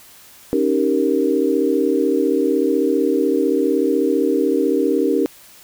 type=chord; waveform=sine; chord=Eb dominant seventh; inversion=third; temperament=equal with one note detuned; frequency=275.3 / 311.1 / 392 / 466.2 Hz; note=Db4 / Eb4 / G4 / Bb4; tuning=-12 / 0 / 0 / 0 cents; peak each=-20 dBFS; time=0.53-5.26 s; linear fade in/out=0 ms; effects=white hiss -45 dBFS RMS until 5.63 s